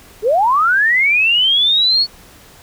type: linear sweep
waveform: sine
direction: up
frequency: 389.1 to 4435 Hz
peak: -10 dBFS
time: 0.22-2.07 s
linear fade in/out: 50 ms
effects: pink hiss -43 dBFS RMS until 2.62 s